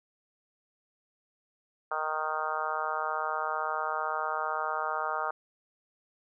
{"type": "harmonic tone", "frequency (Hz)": 155.56, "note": "D#3", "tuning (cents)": 0, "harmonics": [3, 4, 5, 6, 7, 8, 9, 10], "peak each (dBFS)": [-42, -38, -36, -37, -38, -34, -37, -45], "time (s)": [1.91, 5.31], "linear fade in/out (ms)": 5, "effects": []}